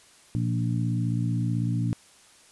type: harmonic tone with a mistuned harmonic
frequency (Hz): 58.27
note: A#1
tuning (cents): 0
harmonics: 2 / 3 / 4 / 5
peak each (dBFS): -25 / -30 / -33 / -34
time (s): 0.35-1.93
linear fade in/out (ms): 0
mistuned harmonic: 2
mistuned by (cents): +36
effects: white hiss -55 dBFS RMS until 2.51 s + resampled to 24000 Hz